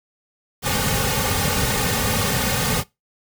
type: noise with comb filter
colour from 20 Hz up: pink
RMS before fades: -21 dBFS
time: 0.62-2.84 s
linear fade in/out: 50 ms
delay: 3 ms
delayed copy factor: -0.95
effects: noise-tail reverb RT60 0.2 s tail -21 dB re dry